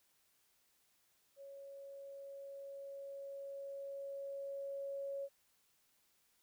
sine tone with level ramp, 554.4 Hz, C#5, in tune, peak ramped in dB -50 to -39 dBFS, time 1.36-5.29 s, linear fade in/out 50 ms, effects white hiss -75 dBFS RMS until 6.42 s

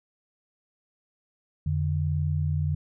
sine tone pair together, 87.31 / 148.46 Hz, F2 / D3, 0 / +19 cents, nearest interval major sixth, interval 919 cents, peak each -26 dBFS, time 1.66-2.75 s, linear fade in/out 5 ms, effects none

